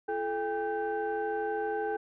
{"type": "tone cluster", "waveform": "sine", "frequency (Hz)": [339.3, 431.9, 801, 1543], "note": ["F4", "A4", "G5", "G6"], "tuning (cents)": [-50, -32, 37, -28], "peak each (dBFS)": [-39, -31, -33, -39], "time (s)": [0.08, 1.97], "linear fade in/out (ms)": 10, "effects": ["tanh soft clip ceiling -22 dBFS"]}